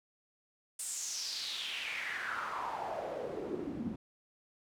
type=noise with band-pass filter sweep; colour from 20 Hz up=pink; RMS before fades=-39 dBFS; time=0.79-3.96 s; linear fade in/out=5 ms; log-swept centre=8900 to 210 Hz; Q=4.4; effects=none